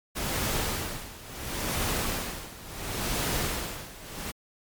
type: noise with tremolo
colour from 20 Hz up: pink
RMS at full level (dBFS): -28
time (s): 0.15-4.32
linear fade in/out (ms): 20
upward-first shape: sine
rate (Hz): 0.72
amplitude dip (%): 85
effects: MP3 96 kbps